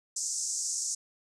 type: band-pass noise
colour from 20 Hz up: white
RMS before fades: -33 dBFS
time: 0.16-0.95 s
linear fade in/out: 5 ms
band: 5600 to 8100 Hz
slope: 48 dB/octave
effects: none